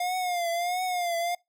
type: tone with vibrato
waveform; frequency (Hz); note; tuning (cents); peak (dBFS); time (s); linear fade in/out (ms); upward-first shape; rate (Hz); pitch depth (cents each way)
square; 708; F5; +23; -27; 0-1.35; 5; triangle; 1.5; 88
effects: noise-tail reverb RT60 0.2 s tail -24 dB re dry